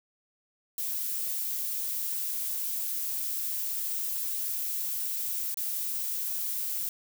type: noise with dropouts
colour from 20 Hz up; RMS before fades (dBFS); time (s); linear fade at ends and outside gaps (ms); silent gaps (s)
violet; -32; 0.78-6.89; 1; 5.543-5.572
effects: none